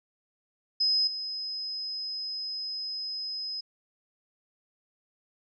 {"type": "tone with level steps", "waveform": "sine", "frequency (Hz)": 5070, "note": "D#8", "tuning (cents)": 32, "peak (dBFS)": [-22, -32], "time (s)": [0.8, 3.61], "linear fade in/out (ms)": 10, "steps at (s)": 1.07, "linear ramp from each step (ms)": 5, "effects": []}